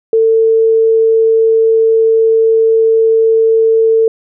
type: tone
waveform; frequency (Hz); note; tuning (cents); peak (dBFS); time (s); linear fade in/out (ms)
sine; 448.1; A4; +32; -6; 0.13-4.08; 2
effects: none